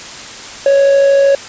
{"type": "tone with amplitude modulation", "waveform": "triangle", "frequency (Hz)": 554.4, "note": "C#5", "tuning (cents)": 0, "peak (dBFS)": -3, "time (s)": [0.66, 1.35], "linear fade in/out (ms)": 2, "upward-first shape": "sine", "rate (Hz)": 53.1, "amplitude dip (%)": 30, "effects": ["white hiss -29 dBFS RMS until 1.48 s", "resampled to 16000 Hz"]}